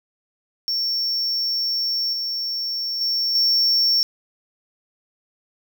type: tone with level steps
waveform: triangle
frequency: 5460 Hz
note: F8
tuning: 40 cents flat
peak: -19 / -22 / -18 / -14 dBFS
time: 0.68-4.03 s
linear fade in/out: 0 ms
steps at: 2.13 / 3.01 / 3.35 s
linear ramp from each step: 2 ms
effects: none